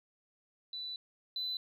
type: tone pair in turn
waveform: sine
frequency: 3977 / 4007 Hz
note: B7 / B7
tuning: +11 / +24 cents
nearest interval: unison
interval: 13 cents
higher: second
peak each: -38 / -33 dBFS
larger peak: second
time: 0.73-0.96 / 1.36-1.57 s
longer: first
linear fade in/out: 2 ms
effects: tanh soft clip ceiling -30 dBFS